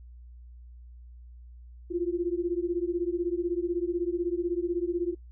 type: beating tone pair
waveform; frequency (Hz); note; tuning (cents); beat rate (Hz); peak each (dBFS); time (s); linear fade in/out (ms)
sine; 340.5 / 356.5; F4 / F4; -44 / +36; 16; -29; 1.9-5.15; 20
effects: noise-tail reverb RT60 0.1 s tail -21 dB re dry + added 60 Hz sine -45 dBFS peak until 5.31 s